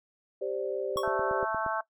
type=chord; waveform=sine; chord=G suspended fourth; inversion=none; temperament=equal; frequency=392 / 523.3 / 587.3 Hz; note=G4 / C5 / D5; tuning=0 / 0 / 0 cents; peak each=-33 / -34 / -35 dBFS; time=0.41-1.45 s; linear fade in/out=10 ms
type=click train; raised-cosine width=2 ms; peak=-27 dBFS; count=7; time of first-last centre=0.96-1.663 s; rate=8.53 Hz
type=tone with exponential decay; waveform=square; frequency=1108.7 Hz; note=C#6; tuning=in tune; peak=-27 dBFS; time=0.97-1.12 s; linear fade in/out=2 ms; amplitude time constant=31 ms
type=harmonic tone; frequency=220 Hz; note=A3; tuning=in tune; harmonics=3 / 4 / 5 / 6 / 7; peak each=-33 / -34 / -35 / -36 / -36 dBFS; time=1.03-1.81 s; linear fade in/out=5 ms
effects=noise-tail reverb RT60 0.1 s tail -18 dB re dry